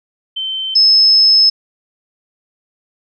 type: tone pair in turn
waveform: sine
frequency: 3092 / 5200 Hz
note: G7 / E8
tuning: -24 / -24 cents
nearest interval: major sixth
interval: 900 cents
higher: second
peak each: -18 / -6 dBFS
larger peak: second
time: 0.36-0.75 / 0.75-1.5 s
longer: second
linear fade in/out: 10 ms
effects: none